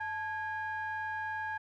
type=ring-modulated tone; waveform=triangle; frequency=388.6 Hz; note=G4; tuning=15 cents flat; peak=-29 dBFS; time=0-1.58 s; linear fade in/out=10 ms; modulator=1260 Hz; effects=none